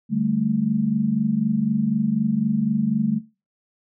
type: chord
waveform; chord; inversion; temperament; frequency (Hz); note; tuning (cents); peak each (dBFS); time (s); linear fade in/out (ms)
sine; D suspended fourth; none; equal; 146.83 / 196 / 220; D3 / G3 / A3; 0 / 0 / 0; -27 / -24 / -21; 0.09-3.21; 50
effects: noise-tail reverb RT60 0.3 s tail -20 dB re dry